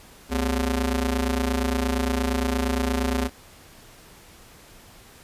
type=ring-modulated tone; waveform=sawtooth; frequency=160 Hz; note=D#3; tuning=49 cents sharp; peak=-15 dBFS; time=0.29-3.3 s; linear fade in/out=50 ms; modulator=94.3 Hz; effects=pink hiss -49 dBFS RMS until 5.23 s + resampled to 32000 Hz